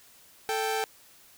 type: tone pair together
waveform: sawtooth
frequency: 440 / 784 Hz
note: A4 / G5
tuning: 0 / 0 cents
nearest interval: minor seventh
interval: 1000 cents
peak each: -26 dBFS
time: 0.49-0.84 s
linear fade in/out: 0 ms
effects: white hiss -56 dBFS RMS until 1.37 s